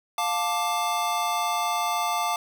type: chord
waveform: square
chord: D minor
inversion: first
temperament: just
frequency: 704.8 / 881 / 1174.7 Hz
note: F5 / A5 / D6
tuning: +16 / +2 / 0 cents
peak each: -29 dBFS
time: 0.18-2.36 s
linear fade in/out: 2 ms
effects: none